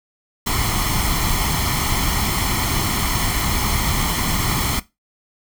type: noise with comb filter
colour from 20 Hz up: pink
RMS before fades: -20 dBFS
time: 0.46-4.8 s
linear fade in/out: 10 ms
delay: 0.94 ms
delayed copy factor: +0.65
effects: noise-tail reverb RT60 0.2 s tail -17 dB re dry